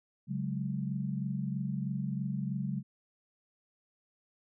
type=chord; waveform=sine; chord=C# suspended fourth; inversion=none; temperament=just; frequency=138.59 / 184.79 / 207.9 Hz; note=C#3 / F#3 / G#3; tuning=0 / -2 / +2 cents; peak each=-35 / -36 / -37 dBFS; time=0.27-2.83 s; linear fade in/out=50 ms; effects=none